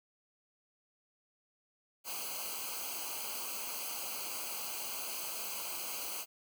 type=noise with comb filter; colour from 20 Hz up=white; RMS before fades=-40 dBFS; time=2.04-6.26 s; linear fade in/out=50 ms; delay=0.55 ms; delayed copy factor=-0.95; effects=none